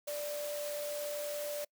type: tone in noise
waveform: sine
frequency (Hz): 587.3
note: D5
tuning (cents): 0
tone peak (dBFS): -36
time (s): 0.07-1.65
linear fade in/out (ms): 10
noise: white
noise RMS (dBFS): -44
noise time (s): 0.07-1.65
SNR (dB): +5
effects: noise-tail reverb RT60 0.1 s tail -26 dB re dry + high-pass 300 Hz 12 dB/octave